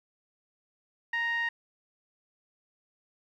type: tone with low-pass filter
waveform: 10% pulse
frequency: 932.3 Hz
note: A#5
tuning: in tune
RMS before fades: -30 dBFS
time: 1.13-1.49 s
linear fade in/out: 5 ms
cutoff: 2000 Hz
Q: 4.7
effects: 11-bit